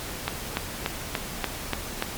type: click train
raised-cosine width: 0.3 ms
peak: -8 dBFS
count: 7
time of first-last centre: 0.28-2.024 s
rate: 3.44 Hz
effects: pink hiss -35 dBFS RMS until 2.17 s + MP3 96 kbps